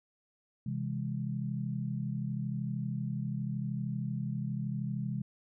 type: chord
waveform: sine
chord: C augmented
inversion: none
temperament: just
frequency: 130.81 / 163.52 / 204.4 Hz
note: C3 / E3 / G#3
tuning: 0 / -14 / -27 cents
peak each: -35 / -38 / -37 dBFS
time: 0.66-5.22 s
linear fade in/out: 5 ms
effects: none